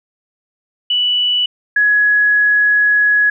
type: tone pair in turn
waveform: sine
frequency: 2960 / 1679.1 Hz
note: F#7 / G#6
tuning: 0 / +19 cents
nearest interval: minor seventh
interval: 981 cents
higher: first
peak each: -12 / -9 dBFS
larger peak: second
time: 0.9-1.46 / 1.76-3.3 s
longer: second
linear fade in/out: 5 ms
effects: none